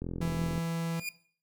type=click train; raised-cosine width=3 ms; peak=-23 dBFS; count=25; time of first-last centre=0.02-0.579 s; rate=42.9 Hz
type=tone; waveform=45% pulse; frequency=166.1 Hz; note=E3; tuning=13 cents sharp; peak=-31 dBFS; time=0.21-1 s; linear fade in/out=5 ms
type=tone with exponential growth; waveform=sawtooth; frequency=2427 Hz; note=D#7; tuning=44 cents flat; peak=-27 dBFS; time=0.85-1.09 s; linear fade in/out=2 ms; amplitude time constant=51 ms
effects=noise-tail reverb RT60 0.5 s tail -18 dB re dry